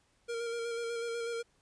square tone with vibrato, 466.2 Hz, A#4, in tune, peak -35 dBFS, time 0.28-1.43 s, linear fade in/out 20 ms, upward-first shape square, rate 8.1 Hz, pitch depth 19 cents each way, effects pink hiss -71 dBFS RMS until 1.61 s + resampled to 22050 Hz

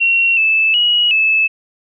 sine tone with pitch steps, 2734 / 2627 / 2906 / 2612 Hz, F7 / E7 / F#7 / E7, -37 / -7 / -32 / -17 cents, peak -10 dBFS, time 0-1.48 s, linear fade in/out 20 ms, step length 370 ms, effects none

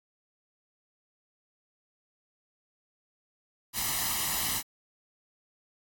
white noise with comb filter, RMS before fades -30 dBFS, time 3.73-4.63 s, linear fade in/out 50 ms, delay 1 ms, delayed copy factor +0.65, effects AAC 64 kbps

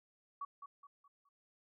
sine tone with echo, 1131 Hz, C#6, 34 cents sharp, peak -39 dBFS, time 0.41-0.45 s, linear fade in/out 5 ms, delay 210 ms, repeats 4, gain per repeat -8 dB, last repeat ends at 1.29 s, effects none

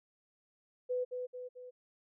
sine tone with echo, 499.5 Hz, B4, 20 cents sharp, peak -31 dBFS, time 0.89-1.05 s, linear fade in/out 20 ms, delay 220 ms, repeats 3, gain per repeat -5 dB, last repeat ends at 1.71 s, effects none

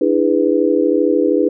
sine chord, E dominant seventh, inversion third, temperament just, 296.7 / 329.6 / 412 / 494.4 Hz, D4 / E4 / G#4 / B4, +18 / 0 / -14 / +2 cents, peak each -17 dBFS, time 0.01-1.49 s, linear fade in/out 5 ms, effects none

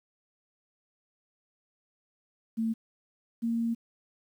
sine tone pair in turn, 225.1 / 231 Hz, A3 / A#3, +40 / -16 cents, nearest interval unison, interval 44 cents, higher second, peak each -26 / -26 dBFS, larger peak neither, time 2.57-2.74 / 3.42-3.75 s, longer second, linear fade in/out 20 ms, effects 10-bit

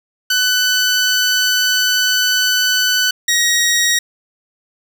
15% pulse tone pair in turn, 1499 / 1888.6 Hz, F#6 / A#6, +22 / +22 cents, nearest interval major third, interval 400 cents, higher second, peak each -6 dBFS, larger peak neither, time 0.3-3.11 / 3.28-3.99 s, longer first, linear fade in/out 5 ms, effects none

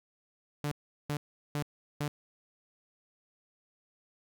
sawtooth tone bursts, 146.83 Hz, D3, in tune, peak -27 dBFS, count 4, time 0.64-2.08 s, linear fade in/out 0 ms, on 75 ms, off 380 ms, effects none

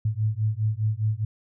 sine beating tone pair, 105.9 / 110.8 Hz, G#2 / A2, +34 / +13 cents, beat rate 4.9 Hz, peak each -25 dBFS, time 0.05-1.25 s, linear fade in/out 5 ms, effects none

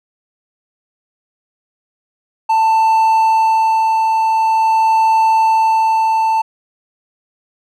triangle tone with tremolo, 888 Hz, A5, 16 cents sharp, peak -7 dBFS, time 2.49-6.42 s, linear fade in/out 10 ms, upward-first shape sine, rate 0.46 Hz, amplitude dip 25%, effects none

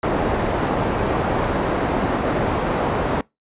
white low-pass noise, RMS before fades -21 dBFS, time 0.03-3.21 s, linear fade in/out 2 ms, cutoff 770 Hz, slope 12 dB/octave, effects noise-tail reverb RT60 0.2 s tail -24 dB re dry + resampled to 8000 Hz

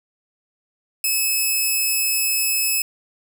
5% pulse tone, 2588 Hz, E7, 32 cents flat, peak -9 dBFS, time 1.04-2.82 s, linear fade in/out 2 ms, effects none

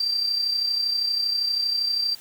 sine tone with amplitude modulation, 4699 Hz, D8, in tune, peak -19 dBFS, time 0-2.15 s, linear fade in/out 5 ms, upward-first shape sine, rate 32.6 Hz, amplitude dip 50%, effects white hiss -47 dBFS RMS until 2.2 s

